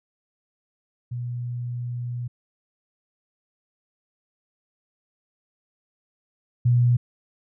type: tone pair in turn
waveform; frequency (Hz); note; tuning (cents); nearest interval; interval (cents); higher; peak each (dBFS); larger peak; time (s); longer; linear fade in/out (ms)
sine; 121.6 / 121.6; B2 / B2; -26 / -26; unison; 0; neither; -27 / -15; second; 1.11-2.28 / 6.65-6.97; first; 10
effects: none